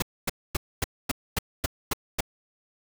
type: noise bursts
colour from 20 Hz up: pink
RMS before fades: -25 dBFS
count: 9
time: 0-2.207 s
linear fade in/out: 5 ms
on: 23 ms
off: 250 ms
effects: none